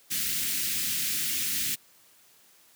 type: band-stop noise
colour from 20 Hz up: white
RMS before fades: -29 dBFS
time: 0.1-1.76 s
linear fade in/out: 20 ms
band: 290 to 1800 Hz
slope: 24 dB/octave
effects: white hiss -59 dBFS RMS until 2.75 s + high-pass 100 Hz 12 dB/octave